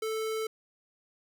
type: tone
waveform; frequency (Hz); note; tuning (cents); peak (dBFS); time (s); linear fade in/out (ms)
square; 440; A4; 0; -31; 0.02-0.47; 5
effects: none